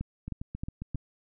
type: two click trains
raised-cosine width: 5 ms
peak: -24 / -21 dBFS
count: 6 / 4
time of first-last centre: 0.28-0.955 / 0.01-0.948 s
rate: 7.41 / 3.2 Hz
effects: none